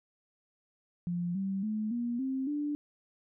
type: tone with pitch steps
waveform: sine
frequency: 174.61 / 193.74 / 215 / 238.5 / 264.7 / 293.7 Hz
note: F3 / G3 / A3 / A#3 / C4 / D4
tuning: 0 / -20 / -40 / +40 / +20 / 0 cents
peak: -30 dBFS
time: 1.07-2.75 s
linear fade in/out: 0 ms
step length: 280 ms
effects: none